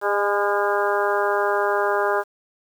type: harmonic tone with a mistuned harmonic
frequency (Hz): 202.9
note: G#3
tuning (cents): -40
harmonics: 2 / 3 / 4 / 5 / 6 / 7 / 8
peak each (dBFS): -23 / -25 / -26 / -27 / -28 / -28 / -29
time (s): 0.01-2.24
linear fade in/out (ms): 50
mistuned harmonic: 4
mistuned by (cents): +28
effects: 8-bit